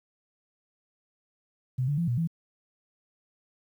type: tone with pitch steps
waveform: sine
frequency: 127.8 / 144.6 / 169.9 / 120.7 / 165.5 Hz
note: C3 / D3 / F3 / B2 / E3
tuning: -40 / -27 / -47 / -39 / +7 cents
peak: -24 dBFS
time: 1.78-2.275 s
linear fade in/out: 10 ms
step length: 99 ms
effects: 10-bit